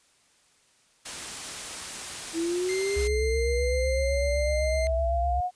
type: noise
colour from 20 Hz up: white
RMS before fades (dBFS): -36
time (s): 1.05-3.08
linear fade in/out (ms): 10
type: linear sweep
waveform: sine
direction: up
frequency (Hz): 324 to 730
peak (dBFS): -25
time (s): 2.33-5.51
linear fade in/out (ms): 50
type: tone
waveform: sawtooth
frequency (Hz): 2094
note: C7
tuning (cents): +1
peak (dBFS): -30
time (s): 2.69-4.87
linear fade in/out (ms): 0
type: tone with vibrato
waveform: sine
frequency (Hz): 65.41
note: C2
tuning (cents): 0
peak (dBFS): -26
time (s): 2.96-5.41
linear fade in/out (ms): 10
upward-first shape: sine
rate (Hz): 7.9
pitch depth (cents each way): 120
effects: white hiss -63 dBFS RMS until 5.55 s + resampled to 22050 Hz